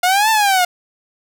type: exponential two-way sweep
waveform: sawtooth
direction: up then down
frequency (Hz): 706 to 897 to 706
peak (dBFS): -8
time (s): 0.03-0.65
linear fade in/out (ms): 5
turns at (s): 0.3
effects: none